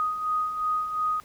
sine beating tone pair, 1244.5 / 1247.3 Hz, D#6 / D#6, 0 / +4 cents, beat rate 2.8 Hz, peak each -33 / -25 dBFS, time 0-1.2 s, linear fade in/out 0 ms, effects pink hiss -54 dBFS RMS until 1.24 s

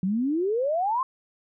sine exponential sweep, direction up, 178.8 to 1079 Hz, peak -22 dBFS, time 0.03-1.03 s, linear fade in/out 2 ms, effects none

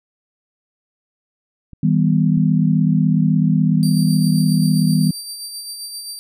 clicks, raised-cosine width 5 ms, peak -25 dBFS, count 2, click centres 1.733 / 2.374 s
sine chord, Eb augmented, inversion none, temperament equal with one note detuned, 159.57 / 196 / 246.9 Hz, Eb3 / G3 / B3, +44 / 0 / 0 cents, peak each -15 / -17 / -19 dBFS, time 1.83-5.11 s, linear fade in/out 5 ms
25% pulse tone with tremolo, 4672 Hz, D8, 10 cents flat, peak -22 dBFS, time 3.83-6.19 s, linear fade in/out 0 ms, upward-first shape sine, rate 7.6 Hz, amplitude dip 40%
effects none

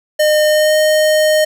square tone with pitch glide, 609 to 616.8 Hz, D#5 to D#5, -37 to -15 cents, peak -10 dBFS, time 0.19-1.45 s, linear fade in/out 10 ms, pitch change +22 cents, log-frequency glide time 0.47-0.76 s, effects 8-bit

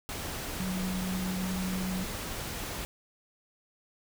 sine tone in noise, 185.6 Hz, F#3, 6 cents sharp, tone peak -31 dBFS, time 0.6-2.04 s, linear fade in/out 0 ms, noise pink, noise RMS -37 dBFS, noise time 0.09-2.85 s, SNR +3 dB, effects none

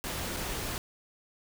pink noise with dropouts, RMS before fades -35 dBFS, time 0.04-0.78 s, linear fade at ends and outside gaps 0 ms, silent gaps 0.364-0.368 s, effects none

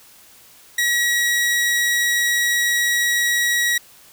sawtooth tone, 1914 Hz, A#6, 45 cents sharp, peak -13 dBFS, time 0.78-3.78 s, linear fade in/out 5 ms, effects white hiss -48 dBFS RMS until 4.12 s

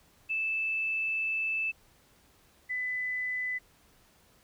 sine tone pair in turn, 2632 / 2002 Hz, E7 / B6, -3 / +23 cents, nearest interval perfect fourth, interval 474 cents, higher first, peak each -28 / -30 dBFS, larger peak first, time 0.29-1.72 / 2.69-3.59 s, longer first, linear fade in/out 20 ms, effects pink hiss -63 dBFS RMS until 4.43 s

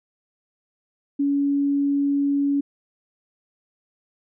sine tone, 282.2 Hz, C#4, 31 cents sharp, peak -18 dBFS, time 1.19-2.61 s, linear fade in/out 10 ms, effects none

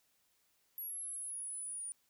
sine linear sweep, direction down, 11470 to 9397 Hz, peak -40 dBFS, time 0.78-1.92 s, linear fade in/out 0 ms, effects white hiss -75 dBFS RMS until 2.09 s

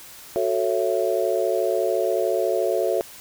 sine chord, F# minor seventh, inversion none, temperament just, 370 / 444 / 555 / 666 Hz, F#4 / A4 / C#5 / E5, 0 / +16 / +2 / +18 cents, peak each -25 dBFS, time 0.36-3.01 s, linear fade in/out 0 ms, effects white hiss -43 dBFS RMS until 3.2 s

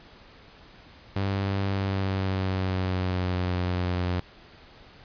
sawtooth tone with pitch glide, 98 to 89.87 Hz, G2 to F#2, 0 to -50 cents, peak -21 dBFS, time 1.16-4.2 s, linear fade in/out 0 ms, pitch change -150 cents, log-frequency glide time 1.69-3.58 s, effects pink hiss -51 dBFS RMS until 5.04 s + resampled to 11025 Hz

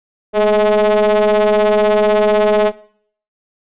square ring-modulated tone, 106.8 Hz, G#2, 49 cents sharp, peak -8 dBFS, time 0.33-2.72 s, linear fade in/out 50 ms, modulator 526 Hz, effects noise-tail reverb RT60 0.6 s tail -20 dB re dry + resampled to 8000 Hz

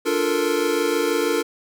square chord, Bb major seventh, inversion first, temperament equal, 293.7 / 349.2 / 440 / 466.2 Hz, D4 / F4 / A4 / Bb4, 0 / 0 / 0 / 0 cents, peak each -27 / -26 / -25 / -24 dBFS, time 0.05-1.43 s, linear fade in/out 20 ms, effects none

